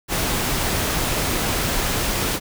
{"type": "noise", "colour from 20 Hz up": "pink", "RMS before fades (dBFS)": -22, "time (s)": [0.08, 2.4], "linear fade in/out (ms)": 50, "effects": []}